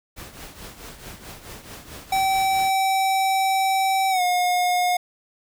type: noise with tremolo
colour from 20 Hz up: pink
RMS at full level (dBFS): -37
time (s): 0.16-2.71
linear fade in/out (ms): 20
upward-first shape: triangle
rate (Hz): 4.6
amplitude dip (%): 70
type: tone with pitch glide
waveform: square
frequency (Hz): 770 to 718.4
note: G5 to F5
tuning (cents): -31 to +49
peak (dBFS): -19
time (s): 2.12-4.97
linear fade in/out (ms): 5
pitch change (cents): -120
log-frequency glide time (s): 4.1-4.22
effects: none